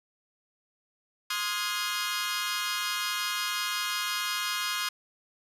15% pulse chord, F minor seventh, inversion second, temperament equal with one note detuned, 1046.5 / 1244.5 / 1432 / 1661.2 Hz, C6 / Eb6 / F6 / Ab6, 0 / 0 / +43 / 0 cents, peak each -28 dBFS, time 1.3-4.89 s, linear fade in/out 5 ms, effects resampled to 32000 Hz

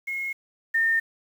sine tone pair in turn, 2162 / 1818 Hz, C#7 / A#6, -44 / -44 cents, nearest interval minor third, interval 300 cents, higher first, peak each -27 / -19 dBFS, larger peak second, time 0.07-0.33 / 0.74-1 s, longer neither, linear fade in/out 10 ms, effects 8-bit

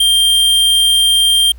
square tone, 3181 Hz, G7, 25 cents sharp, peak -9 dBFS, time 0-1.52 s, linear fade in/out 5 ms, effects added 60 Hz sine -32 dBFS peak until 1.58 s + pink hiss -53 dBFS RMS until 1.58 s

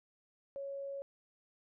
sine tone, 554.4 Hz, C#5, in tune, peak -39 dBFS, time 0.56-1.02 s, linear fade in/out 0 ms, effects none

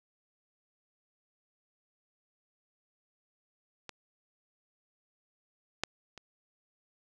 clicks, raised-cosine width 0.2 ms, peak -24 / -12 / -29 dBFS, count 3, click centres 3.893 / 5.836 / 6.177 s, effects none

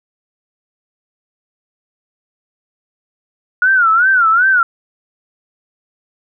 sine tone with vibrato, 1429 Hz, F6, 39 cents sharp, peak -8 dBFS, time 3.62-4.63 s, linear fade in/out 2 ms, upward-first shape sine, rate 2.6 Hz, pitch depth 160 cents each way, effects none

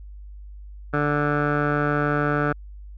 15% pulse tone with low-pass filter, 146.83 Hz, D3, in tune, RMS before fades -22 dBFS, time 0.93-2.53 s, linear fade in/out 10 ms, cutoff 1400 Hz, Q 3.4, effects added 50 Hz sine -37 dBFS peak until 2.97 s

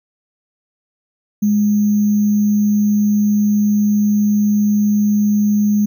sine tone with sample-and-hold, 207.7 Hz, G#3, in tune, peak -11 dBFS, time 1.42-5.86 s, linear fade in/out 10 ms, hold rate 6300 Hz, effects none

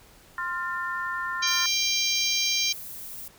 sine chord, F major, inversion second, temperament equal with one note detuned, 1046.5 / 1396.9 / 1794.9 Hz, C6 / F6 / A6, 0 / 0 / +34 cents, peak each -32 dBFS, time 0.38-1.66 s, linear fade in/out 2 ms
harmonic tone, 792 Hz, G5, 18 cents sharp, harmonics 3 / 4 / 5 / 6 / 7 / 8, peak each -30 / -30 / -30 / -30 / -30 / -30 dBFS, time 1.42-2.73 s, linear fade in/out 10 ms
violet noise, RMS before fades -39 dBFS, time 1.47-3.28 s, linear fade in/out 2 ms
effects pink hiss -54 dBFS RMS until 3.38 s

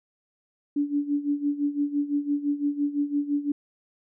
sine tone with tremolo, 288.7 Hz, D4, 30 cents flat, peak -20 dBFS, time 0.76-3.52 s, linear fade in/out 5 ms, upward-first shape sine, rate 5.9 Hz, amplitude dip 80%, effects none

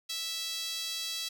sawtooth tone with high-pass filter, 658 Hz, E5, 3 cents flat, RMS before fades -36 dBFS, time 0.09-1.29 s, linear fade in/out 10 ms, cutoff 3900 Hz, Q 2.6, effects none

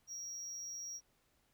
triangle tone with amplitude modulation, 5660 Hz, F8, 22 cents sharp, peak -39 dBFS, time 0.07-1.01 s, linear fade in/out 50 ms, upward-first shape sine, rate 175 Hz, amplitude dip 50%, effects pink hiss -75 dBFS RMS until 1.53 s

